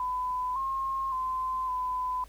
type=tone with pitch steps; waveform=sine; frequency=1004 / 1071 / 1030 / 1007 Hz; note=B5 / C6 / C6 / B5; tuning=+28 / +40 / -28 / +33 cents; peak=-28 dBFS; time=0-2.24 s; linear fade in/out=2 ms; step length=560 ms; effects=added 50 Hz sine -49 dBFS peak until 2.28 s + pink hiss -58 dBFS RMS until 2.28 s